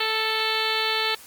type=harmonic tone; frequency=440 Hz; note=A4; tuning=in tune; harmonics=1 / 2 / 3 / 4 / 5 / 6 / 7 / 8 / 9 / 10; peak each=-31 / -31 / -31 / -31 / -31 / -31 / -31 / -31 / -31 / -31 dBFS; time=0-1.15 s; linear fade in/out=5 ms; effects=white hiss -46 dBFS RMS until 1.26 s + Opus 32 kbps